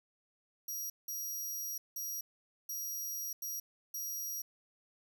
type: tone bursts at uneven times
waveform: 15% pulse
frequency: 5730 Hz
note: F8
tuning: 44 cents sharp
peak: -32 dBFS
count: 6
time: 0.68-0.9 / 1.08-1.78 / 1.96-2.21 / 2.69-3.33 / 3.42-3.6 / 3.94-4.42 s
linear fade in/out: 5 ms
effects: none